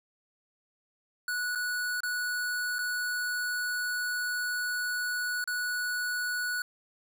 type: tone with dropouts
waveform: square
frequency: 1471 Hz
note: F#6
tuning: 11 cents flat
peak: -30 dBFS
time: 1.28-6.62 s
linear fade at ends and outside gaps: 2 ms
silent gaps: 1.551-1.556 / 2.005-2.033 / 2.785-2.789 / 5.441-5.475 s
effects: none